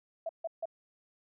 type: tone bursts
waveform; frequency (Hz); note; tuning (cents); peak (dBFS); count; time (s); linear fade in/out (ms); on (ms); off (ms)
sine; 659.3; E5; 0; -32; 3; 0.26-0.656; 5; 32; 150
effects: none